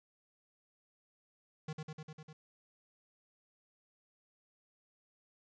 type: tone with echo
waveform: square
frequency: 155.56 Hz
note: D#3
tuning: in tune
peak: -39 dBFS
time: 1.68-1.73 s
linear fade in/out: 5 ms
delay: 100 ms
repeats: 6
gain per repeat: -2 dB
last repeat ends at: 2.33 s
effects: resampled to 16000 Hz + 12-bit